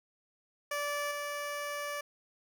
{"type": "tone with level steps", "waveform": "15% pulse", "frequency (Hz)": 581, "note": "D5", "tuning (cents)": -19, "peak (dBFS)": [-26, -29], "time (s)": [0.71, 2.01], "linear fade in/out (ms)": 5, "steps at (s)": 1.11, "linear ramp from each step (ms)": 5, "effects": []}